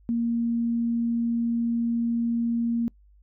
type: tone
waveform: sine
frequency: 233.5 Hz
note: A#3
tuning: 3 cents sharp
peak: -22 dBFS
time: 0.09-2.88 s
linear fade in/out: 0 ms
effects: noise-tail reverb RT60 0.1 s tail -25 dB re dry + added 50 Hz sine -53 dBFS peak until 3.22 s

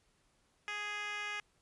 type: tone with band-pass filter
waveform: 10% pulse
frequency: 415.3 Hz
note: G#4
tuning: in tune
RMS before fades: -40 dBFS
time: 0.68-1.4 s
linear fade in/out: 0 ms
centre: 2400 Hz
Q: 1.3
effects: pink hiss -73 dBFS RMS until 1.61 s + resampled to 24000 Hz

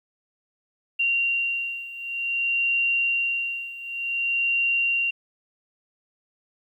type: beating tone pair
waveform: sine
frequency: 2763 / 2763.54 Hz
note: F7 / F7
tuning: -19 / -19 cents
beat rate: 0.54 Hz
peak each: -27 / -24 dBFS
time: 0.99-5.11 s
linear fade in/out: 10 ms
effects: 10-bit

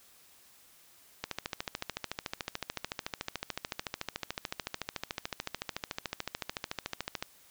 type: click train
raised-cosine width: 0.2 ms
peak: -16 dBFS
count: 83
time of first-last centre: 1.24-7.225 s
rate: 13.7 Hz
effects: white hiss -60 dBFS RMS until 7.5 s

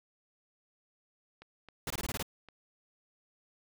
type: click train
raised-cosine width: 0.3 ms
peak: -34 dBFS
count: 5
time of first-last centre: 1.42-2.487 s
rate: 3.75 Hz
type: noise bursts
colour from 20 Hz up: pink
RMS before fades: -36 dBFS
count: 7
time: 1.87-2.227 s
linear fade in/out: 2 ms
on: 33 ms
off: 21 ms
effects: none

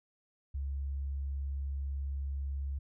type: tone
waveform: sine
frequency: 69.1 Hz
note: C#2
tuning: 5 cents flat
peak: -33 dBFS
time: 0.54-2.79 s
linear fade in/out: 10 ms
effects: none

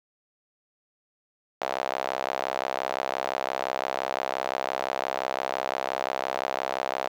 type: tone with high-pass filter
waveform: sawtooth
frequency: 65.8 Hz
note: C2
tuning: 10 cents sharp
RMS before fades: -30 dBFS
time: 1.61-7.08 s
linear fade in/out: 5 ms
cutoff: 670 Hz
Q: 2.5
effects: low-pass 5000 Hz 12 dB/octave + 9-bit

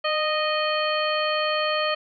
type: harmonic tone with a mistuned harmonic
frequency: 620 Hz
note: D#5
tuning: 6 cents flat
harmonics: 1 / 2 / 3 / 4 / 5 / 7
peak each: -25 / -27 / -31 / -31 / -30 / -33 dBFS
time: 0.04-1.95 s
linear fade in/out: 10 ms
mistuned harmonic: 1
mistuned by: -27 cents
effects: none

